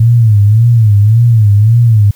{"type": "tone with vibrato", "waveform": "sine", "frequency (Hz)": 110, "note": "A2", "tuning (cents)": 0, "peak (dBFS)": -3, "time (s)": [0, 2.11], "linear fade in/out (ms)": 5, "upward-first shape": "sine", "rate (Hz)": 1.8, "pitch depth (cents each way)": 140, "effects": ["white hiss -44 dBFS RMS until 2.15 s"]}